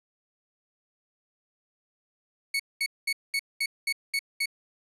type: tone bursts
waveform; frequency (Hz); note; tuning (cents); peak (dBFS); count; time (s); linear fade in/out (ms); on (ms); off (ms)
30% pulse; 2217; C#7; 0; -22; 8; 2.54-4.458; 5; 56; 210
effects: resampled to 32000 Hz